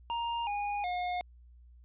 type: tone with pitch steps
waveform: square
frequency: 936 / 819.6 / 717.6 Hz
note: A#5 / G#5 / F5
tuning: +7 / -23 / +47 cents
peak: -32 dBFS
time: 0.1-1.21 s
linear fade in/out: 0 ms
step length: 370 ms
effects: added 60 Hz sine -53 dBFS peak until 1.84 s + resampled to 8000 Hz